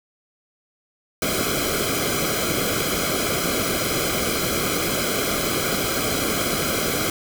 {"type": "noise with comb filter", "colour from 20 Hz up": "pink", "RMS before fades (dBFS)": -23, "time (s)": [1.22, 7.1], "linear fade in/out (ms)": 2, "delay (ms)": 1.1, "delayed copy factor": -0.85, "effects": []}